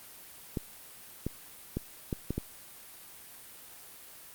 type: clicks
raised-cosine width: 3 ms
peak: -18 dBFS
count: 6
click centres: 0.572 / 1.266 / 1.77 / 2.128 / 2.306 / 2.38 s
effects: white hiss -50 dBFS RMS until 4.34 s + Opus 32 kbps